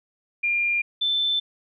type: tone pair in turn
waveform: sine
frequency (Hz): 2400 / 3533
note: D7 / A7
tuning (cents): +37 / +6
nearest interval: perfect fifth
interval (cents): 669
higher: second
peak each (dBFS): -20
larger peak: neither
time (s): 0.43-0.82 / 1.01-1.4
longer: neither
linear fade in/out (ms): 10
effects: none